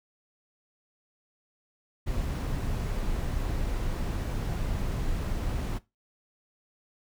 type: noise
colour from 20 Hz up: brown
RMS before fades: -30 dBFS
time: 2.06-5.79 s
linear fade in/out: 20 ms
effects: noise-tail reverb RT60 0.2 s tail -17 dB re dry